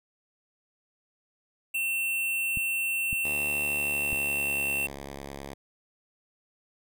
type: tone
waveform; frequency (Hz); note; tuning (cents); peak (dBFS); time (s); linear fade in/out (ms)
square; 2700; E7; +41; -27; 1.74-4.87; 10
type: clicks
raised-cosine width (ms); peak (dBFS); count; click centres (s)
5; -24; 3; 2.573 / 3.129 / 4.129
type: tone with pitch glide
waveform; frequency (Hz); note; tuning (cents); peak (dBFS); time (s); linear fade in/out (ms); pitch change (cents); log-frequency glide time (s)
5% pulse; 73.4 to 69.6; D2 to C#2; 0 to +8; -27; 3.24-5.54; 5; -92; 3.62-4.71
effects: none

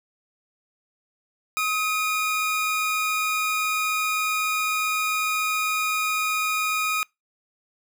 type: tone pair together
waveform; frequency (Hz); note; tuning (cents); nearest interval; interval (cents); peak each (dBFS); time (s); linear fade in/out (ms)
45% pulse; 1266.7 / 2426; D#6 / D#7; +31 / -44; major seventh; 1125; -25; 1.57-7.03; 0
effects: noise-tail reverb RT60 0.2 s tail -25 dB re dry

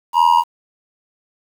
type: tone with amplitude modulation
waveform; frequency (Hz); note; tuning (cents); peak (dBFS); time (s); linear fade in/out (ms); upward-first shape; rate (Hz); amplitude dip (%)
triangle; 953; A#5; +38; -4; 0.13-0.44; 50; sine; 83.3; 85
effects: 7-bit

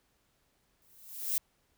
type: noise with exponential growth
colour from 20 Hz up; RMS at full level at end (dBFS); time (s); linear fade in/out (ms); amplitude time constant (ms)
violet; -28; 0.82-1.38; 1; 120
effects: pink hiss -73 dBFS RMS until 1.77 s

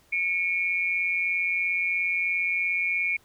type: tone pair together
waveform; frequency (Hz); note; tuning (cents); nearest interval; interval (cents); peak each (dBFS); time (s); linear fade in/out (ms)
sine; 2216 / 2393; C#7 / D7; -1 / +32; minor second; 133; -26; 0.12-3.17; 10
effects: pink hiss -61 dBFS RMS until 3.24 s

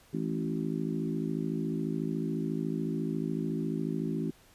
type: harmonic tone with a mistuned harmonic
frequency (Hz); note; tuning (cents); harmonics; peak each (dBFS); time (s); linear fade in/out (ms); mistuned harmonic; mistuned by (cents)
54; A1; -32; 3 / 4 / 5 / 6 / 7; -34 / -36 / -35 / -38 / -39; 0.13-4.31; 10; 3; +17
effects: pink hiss -60 dBFS RMS until 4.54 s + resampled to 32000 Hz

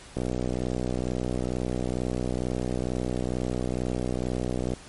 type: click train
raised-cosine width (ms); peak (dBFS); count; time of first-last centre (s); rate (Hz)
2; -15; 285; 0.17-4.736; 62.2
effects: pink hiss -47 dBFS RMS until 4.88 s + MP3 48 kbps

